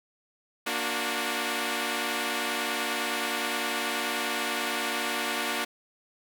5% pulse chord, Bb augmented, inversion none, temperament equal with one note detuned, 233.1 / 293.7 / 364.7 Hz, Bb3 / D4 / F#4, 0 / 0 / -25 cents, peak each -21 dBFS, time 0.66-5.65 s, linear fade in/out 10 ms, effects none

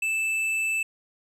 sine tone with hard clipping, 2637 Hz, E7, in tune, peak -25 dBFS, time 0.02-0.83 s, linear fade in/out 5 ms, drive 7 dB, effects none

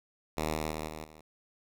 5% pulse tone with level steps, 77.78 Hz, D#2, in tune, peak -19 / -21 / -24 / -29 / -40 dBFS, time 0.37-1.21 s, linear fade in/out 5 ms, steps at 0.55 / 0.71 / 0.88 / 1.04 s, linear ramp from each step 2 ms, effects none

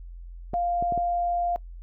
clicks, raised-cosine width 2 ms, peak -20 dBFS, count 4, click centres 0.535 / 0.825 / 0.923 / 0.977 s
sine tone, 698.5 Hz, F5, in tune, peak -23 dBFS, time 0.54-1.56 s, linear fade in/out 0 ms
effects noise-tail reverb RT60 0.1 s tail -21 dB re dry + added 43 Hz sine -38 dBFS peak until 1.82 s

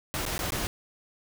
pink noise with dropouts, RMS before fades -31 dBFS, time 0.14-0.67 s, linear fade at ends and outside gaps 0 ms, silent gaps 0.253-0.263 / 0.38-0.391 / 0.505-0.521 s, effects none

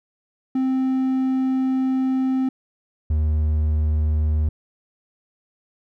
triangle tone pair in turn, 261.6 / 76.73 Hz, C4 / D#2, 0 / -24 cents, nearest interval octave + major sixth, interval 2124 cents, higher first, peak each -16 / -15 dBFS, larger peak second, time 0.55-2.49 / 3.1-4.49 s, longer first, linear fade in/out 5 ms, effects none

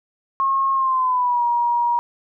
sine tone with pitch glide, 1082 to 952.9 Hz, C#6 to A#5, -42 to +38 cents, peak -16 dBFS, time 0.4-1.99 s, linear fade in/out 0 ms, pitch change -220 cents, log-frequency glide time 0.73-1.44 s, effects none

